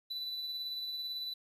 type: tone with tremolo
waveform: triangle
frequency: 3979 Hz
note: B7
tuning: 12 cents sharp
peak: -34 dBFS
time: 0.1-1.34 s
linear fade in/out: 10 ms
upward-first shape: sine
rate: 18 Hz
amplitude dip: 30%
effects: resampled to 32000 Hz + 11-bit